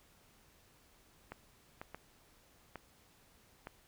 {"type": "clicks", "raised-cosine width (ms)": 0.5, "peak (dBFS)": -29, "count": 5, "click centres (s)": [1.32, 1.815, 1.946, 2.757, 3.671], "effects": ["pink hiss -66 dBFS RMS until 3.87 s"]}